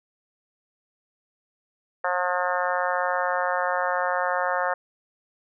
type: harmonic tone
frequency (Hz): 179.7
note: F3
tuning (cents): +50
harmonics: 3 / 4 / 5 / 6 / 7 / 8 / 9 / 10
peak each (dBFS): -28 / -29 / -30 / -31 / -31 / -32 / -33 / -33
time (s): 2.04-4.74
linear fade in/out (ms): 5
effects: none